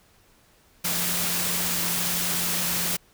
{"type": "tone in noise", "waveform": "sine", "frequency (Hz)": 174.61, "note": "F3", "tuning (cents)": 0, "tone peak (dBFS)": -35, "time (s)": [0.84, 2.97], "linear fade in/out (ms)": 10, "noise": "white", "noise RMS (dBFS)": -26, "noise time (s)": [0.84, 2.97], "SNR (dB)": -12, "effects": ["pink hiss -59 dBFS RMS until 3.13 s"]}